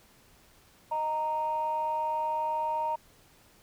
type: tone pair together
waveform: sine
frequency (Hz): 620.9 / 928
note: D#5 / A#5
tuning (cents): -4 / -8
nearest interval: perfect fifth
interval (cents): 696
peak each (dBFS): -34 / -27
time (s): 0.91-2.96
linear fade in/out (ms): 10
effects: tanh soft clip ceiling -22 dBFS + pink hiss -60 dBFS RMS until 3.62 s